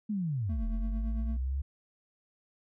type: linear two-way sweep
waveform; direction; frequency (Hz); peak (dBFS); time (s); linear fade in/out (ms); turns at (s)
sine; down then up; 220 to 40 to 70.2; -29; 0.09-1.62; 10; 0.65
type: tone with tremolo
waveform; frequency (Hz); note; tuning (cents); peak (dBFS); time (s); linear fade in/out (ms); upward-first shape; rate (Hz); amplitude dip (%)
triangle; 223.9; A3; +30; -33; 0.49-1.37; 5; triangle; 8.9; 65
effects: none